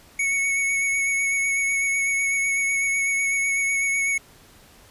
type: tone with vibrato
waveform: square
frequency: 2217 Hz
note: C#7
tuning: in tune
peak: -21 dBFS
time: 0.19-4.18 s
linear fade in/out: 5 ms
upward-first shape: sine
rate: 8 Hz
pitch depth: 17 cents each way
effects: pink hiss -51 dBFS RMS until 4.9 s + resampled to 32000 Hz